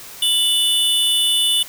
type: tone pair together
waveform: square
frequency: 2960 / 3520 Hz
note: F#7 / A7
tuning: 0 / 0 cents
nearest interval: minor third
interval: 300 cents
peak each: -18 dBFS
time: 0.22-1.63 s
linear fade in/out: 5 ms
effects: white hiss -37 dBFS RMS until 1.68 s